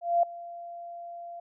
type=tone with ADSR envelope; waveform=sine; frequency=689 Hz; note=F5; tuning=24 cents flat; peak=-18 dBFS; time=0.01-1.4 s; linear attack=220 ms; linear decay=4 ms; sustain=-20 dB; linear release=6 ms; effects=none